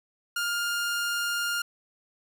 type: tone with vibrato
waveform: sawtooth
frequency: 1408 Hz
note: F6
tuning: 14 cents sharp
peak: -23 dBFS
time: 0.36-1.62 s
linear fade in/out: 5 ms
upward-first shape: triangle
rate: 20 Hz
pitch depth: 9 cents each way
effects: none